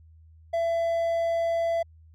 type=tone; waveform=triangle; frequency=670 Hz; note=E5; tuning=28 cents sharp; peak=-21 dBFS; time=0.53-1.83 s; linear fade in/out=10 ms; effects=added 80 Hz sine -50 dBFS peak until 2.14 s